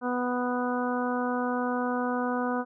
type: harmonic tone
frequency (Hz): 247.4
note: B3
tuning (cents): +3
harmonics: 1 / 2 / 3 / 4 / 5 / 6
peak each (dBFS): -29 / -32 / -34 / -35 / -36 / -37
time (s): 0.01-2.65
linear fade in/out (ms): 50
effects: none